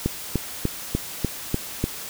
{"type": "click train", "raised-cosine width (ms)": 3, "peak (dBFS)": -8, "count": 7, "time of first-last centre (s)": [0.06, 1.84], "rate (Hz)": 3.37, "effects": ["white hiss -35 dBFS RMS until 2.09 s"]}